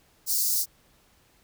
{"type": "high-pass noise", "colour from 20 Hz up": "white", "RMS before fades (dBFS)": -25, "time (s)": [0.26, 0.66], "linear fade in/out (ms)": 50, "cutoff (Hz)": 4500, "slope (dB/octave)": 48, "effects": ["pink hiss -62 dBFS RMS until 1.43 s"]}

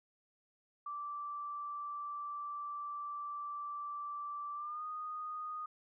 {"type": "tone with pitch glide", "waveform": "sine", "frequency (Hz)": [1168, 1236.7], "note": ["D6", "D#6"], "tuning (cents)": [-10, -11], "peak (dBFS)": -39, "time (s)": [0.86, 5.66], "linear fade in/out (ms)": 5, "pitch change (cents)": 99, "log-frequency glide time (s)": [4.55, 4.84], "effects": []}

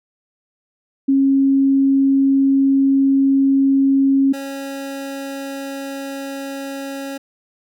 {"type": "tone pair in turn", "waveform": ["sine", "25% pulse"], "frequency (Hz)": [272.3, 274.7], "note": ["C#4", "C#4"], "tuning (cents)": [-31, -16], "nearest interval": "unison", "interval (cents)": 15, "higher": "second", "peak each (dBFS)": [-11, -22], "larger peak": "first", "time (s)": [[1.08, 4.33], [4.33, 7.18]], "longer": "first", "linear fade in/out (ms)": 10, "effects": []}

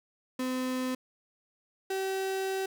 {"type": "tone pair in turn", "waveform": "35% pulse", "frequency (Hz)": [256, 383.6], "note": ["C4", "G4"], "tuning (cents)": [-38, -37], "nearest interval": "perfect fifth", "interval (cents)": 701, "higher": "second", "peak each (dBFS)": -28, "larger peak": "neither", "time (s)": [[0.39, 0.95], [1.9, 2.66]], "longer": "second", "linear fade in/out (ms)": 5, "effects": []}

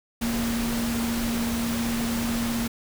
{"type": "tone in noise", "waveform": "sine", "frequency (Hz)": 233.1, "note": "A#3", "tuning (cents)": 0, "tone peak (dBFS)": -25, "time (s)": [0.21, 2.68], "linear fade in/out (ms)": 10, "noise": "pink", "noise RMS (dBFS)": -31, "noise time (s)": [0.21, 2.68], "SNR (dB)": 3, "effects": []}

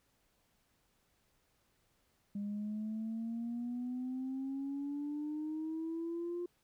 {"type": "exponential sweep", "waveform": "sine", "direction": "up", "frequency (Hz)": [201.6, 352.8], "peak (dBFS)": -35, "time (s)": [2.35, 6.46], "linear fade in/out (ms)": 5, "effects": ["tanh soft clip ceiling -33 dBFS", "pink hiss -75 dBFS RMS until 6.63 s"]}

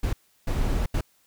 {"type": "noise bursts at uneven times", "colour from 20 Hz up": "brown", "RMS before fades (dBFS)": -24, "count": 3, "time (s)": [[0.03, 0.13], [0.47, 0.86], [0.94, 1.01]], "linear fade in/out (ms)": 5, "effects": ["white hiss -64 dBFS RMS until 1.26 s"]}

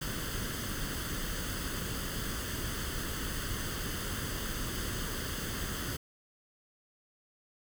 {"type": "noise with comb filter", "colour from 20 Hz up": "pink", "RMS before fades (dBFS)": -36, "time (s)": [0.01, 5.97], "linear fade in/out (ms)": 10, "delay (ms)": 0.63, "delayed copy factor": 0.65, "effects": []}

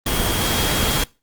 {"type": "tone in noise", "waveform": "sine", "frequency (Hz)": 3264, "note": "G#7", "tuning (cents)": -31, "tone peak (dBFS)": -28, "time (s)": [0.06, 1.04], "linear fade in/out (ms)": 5, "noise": "pink", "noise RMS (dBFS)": -20, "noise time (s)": [0.06, 1.04], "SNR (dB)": -11, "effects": ["noise-tail reverb RT60 0.3 s tail -23 dB re dry", "Opus 24 kbps"]}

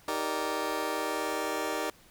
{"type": "chord", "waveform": "20% pulse", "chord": "Eb major seventh", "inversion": "none", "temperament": "just", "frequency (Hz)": [311.1, 388.9, 466.7, 583.4], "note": ["Eb4", "G4", "Bb4", "D5"], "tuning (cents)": [0, -14, 2, -12], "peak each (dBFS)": -31, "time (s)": [0.08, 1.9], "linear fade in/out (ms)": 2, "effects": ["pink hiss -58 dBFS RMS until 2.1 s"]}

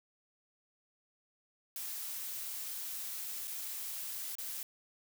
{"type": "noise with dropouts", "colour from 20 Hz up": "blue", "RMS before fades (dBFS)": -41, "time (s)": [1.76, 4.63], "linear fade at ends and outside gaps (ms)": 1, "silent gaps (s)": [[3.473, 3.478], [4.353, 4.384]], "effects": []}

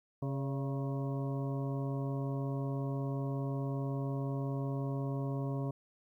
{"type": "harmonic tone with a mistuned harmonic", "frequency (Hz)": 136.5, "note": "C#3", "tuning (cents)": -26, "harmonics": [1, 2, 3, 4, 5, 7, 8], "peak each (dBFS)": [-34, -40, -44, -46, -48, -51, -52], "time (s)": [0.22, 5.71], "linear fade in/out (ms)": 5, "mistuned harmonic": 4, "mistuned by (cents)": 61, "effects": ["12-bit"]}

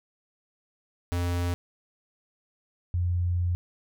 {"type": "tone pair in turn", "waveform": ["square", "sine"], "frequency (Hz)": [87.6, 88.06], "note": ["F2", "F2"], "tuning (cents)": [6, 15], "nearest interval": "unison", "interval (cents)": 9, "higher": "second", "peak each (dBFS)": [-26, -23], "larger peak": "second", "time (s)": [[1.12, 1.54], [2.94, 3.55]], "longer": "second", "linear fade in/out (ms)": 0, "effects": []}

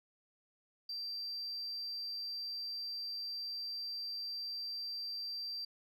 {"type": "tone", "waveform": "sine", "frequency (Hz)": 4699, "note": "D8", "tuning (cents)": 0, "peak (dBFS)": -37, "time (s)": [0.89, 5.65], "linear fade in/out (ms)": 5, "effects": ["tanh soft clip ceiling -36 dBFS"]}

